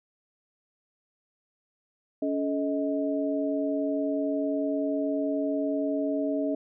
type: tone cluster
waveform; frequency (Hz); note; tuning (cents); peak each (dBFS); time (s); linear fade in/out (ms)
sine; 281.9 / 432.2 / 629; C#4 / A4 / D#5; +29 / -31 / +19; -27 / -34 / -30; 2.22-6.55; 5
effects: none